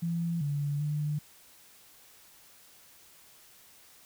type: tone with pitch steps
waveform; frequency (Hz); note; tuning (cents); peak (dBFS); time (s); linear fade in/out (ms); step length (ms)
sine; 168.8 / 144.2 / 149; E3 / D3 / D3; +41 / -31 / +25; -28; 0.02-1.19; 10; 390
effects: white hiss -57 dBFS RMS until 4.05 s